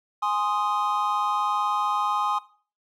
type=chord; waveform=triangle; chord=Ab major; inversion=none; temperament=equal; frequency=830.6 / 1046.5 / 1244.5 Hz; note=Ab5 / C6 / Eb6; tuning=0 / 0 / 0 cents; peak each=-25 dBFS; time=0.22-2.39 s; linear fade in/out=10 ms; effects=noise-tail reverb RT60 0.4 s tail -17 dB re dry